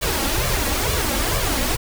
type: noise with flanger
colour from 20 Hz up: pink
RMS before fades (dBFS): -21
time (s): 0.01-1.77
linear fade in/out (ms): 20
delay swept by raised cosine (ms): 1.7 to 3.7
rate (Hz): 2.2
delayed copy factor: +0.7
effects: none